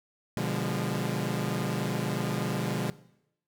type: chord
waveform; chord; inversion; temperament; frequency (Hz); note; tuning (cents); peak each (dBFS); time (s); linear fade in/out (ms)
sawtooth; B diminished seventh; none; equal with one note detuned; 123.47 / 146.83 / 174.61 / 203.5; B2 / D3 / F3 / Ab3; 0 / 0 / 0 / -35; -30; 0.37-2.9; 0
effects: noise-tail reverb RT60 0.8 s tail -19 dB re dry